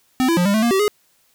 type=tone with pitch steps; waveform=square; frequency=257.1 / 334.6 / 177.4 / 200.6 / 218.3 / 235.6 / 384.4 / 417.1 Hz; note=C4 / E4 / F3 / G3 / A3 / A#3 / G4 / G#4; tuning=-30 / +26 / +27 / +40 / -13 / +19 / -34 / +7 cents; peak=-15 dBFS; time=0.2-0.88 s; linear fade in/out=0 ms; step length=85 ms; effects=white hiss -60 dBFS RMS until 1.34 s